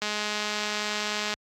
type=click train; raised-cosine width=0.2 ms; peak=-12 dBFS; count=278; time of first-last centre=0.02-1.339 s; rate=210 Hz; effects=high-pass 60 Hz 12 dB/octave + AAC 64 kbps